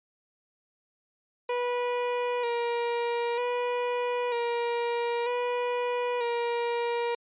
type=tone with vibrato; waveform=30% pulse; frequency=480.8 Hz; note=B4; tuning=46 cents flat; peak=-24 dBFS; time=1.49-7.15 s; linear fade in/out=5 ms; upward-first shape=square; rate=0.53 Hz; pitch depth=28 cents each way; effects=resampled to 8000 Hz